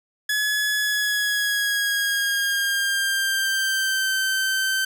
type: tone with pitch glide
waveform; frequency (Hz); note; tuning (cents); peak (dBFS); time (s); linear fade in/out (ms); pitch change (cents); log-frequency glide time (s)
sawtooth; 1698 to 1548.1; G#6 to G6; +38 to -22; -17; 0.29-4.85; 5; -160; 0.77-4.12
effects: none